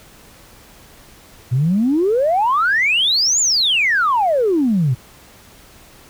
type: exponential two-way sweep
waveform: sine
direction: up then down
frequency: 116.8 to 7250 to 116.8 Hz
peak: -12 dBFS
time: 1.51-4.95 s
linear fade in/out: 20 ms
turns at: 3.4 s
effects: tanh soft clip ceiling -8 dBFS + pink hiss -45 dBFS RMS until 6.09 s